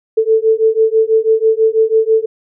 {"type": "beating tone pair", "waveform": "sine", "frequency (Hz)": [440, 446.1], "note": ["A4", "A4"], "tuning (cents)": [0, 24], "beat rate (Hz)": 6.1, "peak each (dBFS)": -12, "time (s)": [0.17, 2.26], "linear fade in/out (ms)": 10, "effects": []}